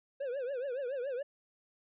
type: tone with vibrato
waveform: triangle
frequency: 523.3 Hz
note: C5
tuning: in tune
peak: -32 dBFS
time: 0.2-1.23 s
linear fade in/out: 10 ms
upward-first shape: triangle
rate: 7.1 Hz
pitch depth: 190 cents each way
effects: resampled to 8000 Hz

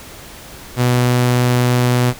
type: tone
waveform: sawtooth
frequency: 123.47 Hz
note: B2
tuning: in tune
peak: -8 dBFS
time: 0.76-2.14 s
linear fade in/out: 50 ms
effects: pink hiss -36 dBFS RMS until 2.19 s

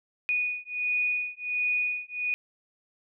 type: beating tone pair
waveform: sine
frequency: 2469 / 2470.4 Hz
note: D#7 / D#7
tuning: -14 / -13 cents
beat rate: 1.4 Hz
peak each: -29 dBFS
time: 0.29-2.34 s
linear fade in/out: 0 ms
effects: none

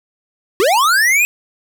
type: linear sweep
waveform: square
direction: up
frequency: 348.9 to 2549 Hz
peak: -11 dBFS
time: 0.6-1.25 s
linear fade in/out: 0 ms
effects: none

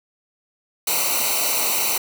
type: noise with comb filter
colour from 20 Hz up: white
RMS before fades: -21 dBFS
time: 0.87-1.98 s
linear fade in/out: 5 ms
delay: 0.59 ms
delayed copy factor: -0.9
effects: none

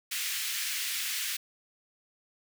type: high-pass noise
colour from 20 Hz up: pink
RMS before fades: -33 dBFS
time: 0.11-1.37 s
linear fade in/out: 10 ms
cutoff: 1900 Hz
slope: 24 dB/octave
effects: none

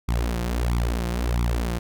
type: tone with flanger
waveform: sawtooth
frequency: 59 Hz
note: A#1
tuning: 22 cents sharp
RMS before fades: -24 dBFS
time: 0.08-1.79 s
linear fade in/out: 10 ms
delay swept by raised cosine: 0.85 to 5.75 ms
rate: 1.5 Hz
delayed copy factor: +0.95
effects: none

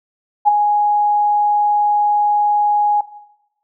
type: tone with ADSR envelope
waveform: sine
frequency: 830.6 Hz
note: G#5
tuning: in tune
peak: -5 dBFS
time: 0.45-3.01 s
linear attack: 31 ms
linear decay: 12 ms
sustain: -6 dB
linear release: 5 ms
effects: noise-tail reverb RT60 0.9 s tail -17 dB re dry

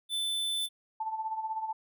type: tone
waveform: square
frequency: 3520 Hz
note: A7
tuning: in tune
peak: -30 dBFS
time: 0.09-0.69 s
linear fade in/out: 50 ms
type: noise with exponential growth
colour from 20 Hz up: violet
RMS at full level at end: -42 dBFS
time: 0.34-0.66 s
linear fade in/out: 1 ms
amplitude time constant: 69 ms
type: tone with tremolo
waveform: sine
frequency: 880 Hz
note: A5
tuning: in tune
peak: -29 dBFS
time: 1-1.73 s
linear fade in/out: 5 ms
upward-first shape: sine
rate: 16 Hz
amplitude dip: 65%
effects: none

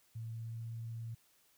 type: tone with pitch glide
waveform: sine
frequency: 113.3 to 114.62 Hz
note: A#2 to A#2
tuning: -49 to -29 cents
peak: -40 dBFS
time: 0.15-1.15 s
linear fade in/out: 10 ms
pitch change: +20 cents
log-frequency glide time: 0.26-0.63 s
effects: white hiss -70 dBFS RMS until 1.57 s

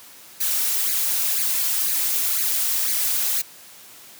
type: noise with flanger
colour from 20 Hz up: blue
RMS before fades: -22 dBFS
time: 0.4-3.42 s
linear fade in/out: 10 ms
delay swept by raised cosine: 0.45 to 4.25 ms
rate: 2 Hz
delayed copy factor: +0.7
effects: white hiss -45 dBFS RMS until 4.19 s + high-pass 100 Hz 12 dB/octave

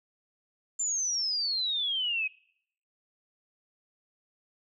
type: exponential sweep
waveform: sine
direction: down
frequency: 7290 to 2505 Hz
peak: -27 dBFS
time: 0.79-2.28 s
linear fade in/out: 10 ms
effects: noise-tail reverb RT60 0.7 s tail -24 dB re dry

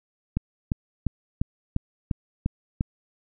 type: click train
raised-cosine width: 5 ms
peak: -11 dBFS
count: 8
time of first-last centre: 0.37-2.809 s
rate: 2.87 Hz
effects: none

